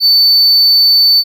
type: tone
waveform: triangle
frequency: 4520 Hz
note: C#8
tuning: 33 cents sharp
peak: -4 dBFS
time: 0-1.24 s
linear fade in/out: 50 ms
effects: none